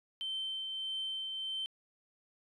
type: tone with tremolo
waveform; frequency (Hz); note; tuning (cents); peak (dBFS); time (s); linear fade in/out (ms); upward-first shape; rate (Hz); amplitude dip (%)
sine; 3100; G7; -20; -33; 0.21-1.66; 0; triangle; 1.6; 35
effects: tanh soft clip ceiling -31 dBFS